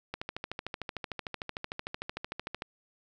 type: click train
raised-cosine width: 0.3 ms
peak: -19 dBFS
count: 34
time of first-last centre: 0.14-2.621 s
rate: 13.3 Hz
effects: none